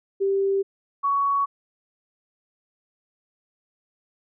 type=tone pair in turn; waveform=sine; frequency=392 / 1119.7 Hz; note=G4 / C#6; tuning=0 / +17 cents; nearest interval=octave + tritone; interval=1817 cents; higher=second; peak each=-19 dBFS; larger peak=neither; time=0.2-0.63 / 1.03-1.46 s; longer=neither; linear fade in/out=20 ms; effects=none